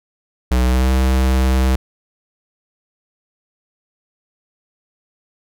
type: tone with pitch glide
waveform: square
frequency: 62.3 to 64.95 Hz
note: B1 to C2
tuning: +16 to -12 cents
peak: -13 dBFS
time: 0.51-1.76 s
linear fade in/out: 5 ms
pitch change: +72 cents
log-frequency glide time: 0.63-0.9 s
effects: none